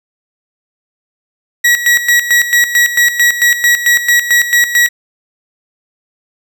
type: tone with tremolo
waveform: 40% pulse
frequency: 1920 Hz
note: B6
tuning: 49 cents flat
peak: -5 dBFS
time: 1.64-4.89 s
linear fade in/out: 10 ms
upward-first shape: square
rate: 4.5 Hz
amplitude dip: 70%
effects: none